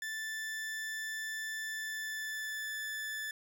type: tone with pitch glide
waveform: 40% pulse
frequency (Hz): 1760 to 1744.8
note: A6 to A6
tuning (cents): 0 to -15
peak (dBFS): -36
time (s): 0.02-3.31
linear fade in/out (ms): 2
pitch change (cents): -15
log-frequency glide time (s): 1.62-2.76
effects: none